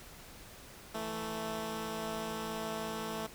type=tone pair together; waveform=10% pulse; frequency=164.81 / 220.3 Hz; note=E3 / A3; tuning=0 / +2 cents; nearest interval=perfect fourth; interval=502 cents; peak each=-35 / -29 dBFS; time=0.94-3.27 s; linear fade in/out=10 ms; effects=pink hiss -52 dBFS RMS until 3.34 s